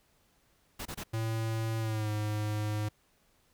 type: noise bursts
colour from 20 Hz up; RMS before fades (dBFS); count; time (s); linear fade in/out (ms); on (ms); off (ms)
pink; -39; 3; 0.79-1.038; 10; 66; 25
type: tone with pitch glide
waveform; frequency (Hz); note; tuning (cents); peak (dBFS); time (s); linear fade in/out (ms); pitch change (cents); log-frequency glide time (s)
square; 112.2 to 105.9; A2 to G#2; +34 to +34; -31; 1.13-2.89; 10; -100; 1.8-2.1
effects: pink hiss -69 dBFS RMS until 3.53 s